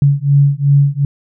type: beating tone pair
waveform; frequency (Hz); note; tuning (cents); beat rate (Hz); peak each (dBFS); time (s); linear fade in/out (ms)
sine; 140.1 / 142.8; C#3 / D3; +19 / -48; 2.7; -11; 0.02-1.05; 2
effects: none